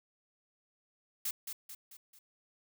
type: noise with echo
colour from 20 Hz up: blue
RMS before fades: -35 dBFS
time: 1.25-1.31 s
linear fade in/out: 5 ms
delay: 220 ms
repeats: 4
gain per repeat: -6 dB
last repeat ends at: 2.19 s
effects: none